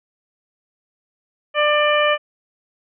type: harmonic tone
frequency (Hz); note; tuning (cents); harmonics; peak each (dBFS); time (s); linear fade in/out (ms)
595; D5; +22; 1 / 2 / 3 / 4 / 5; -17 / -20 / -22 / -23 / -24; 1.54-2.18; 50
effects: none